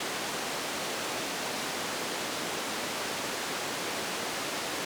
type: band-pass noise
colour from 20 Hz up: pink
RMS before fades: -34 dBFS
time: 0-4.85 s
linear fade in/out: 5 ms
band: 290 to 8100 Hz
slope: 12 dB/octave
effects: none